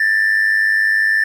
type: tone with amplitude modulation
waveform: triangle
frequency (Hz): 1773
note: A6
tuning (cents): +13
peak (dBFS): -6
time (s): 0-1.24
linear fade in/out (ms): 5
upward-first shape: sine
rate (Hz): 100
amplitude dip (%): 75
effects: tanh soft clip ceiling -6 dBFS + 8-bit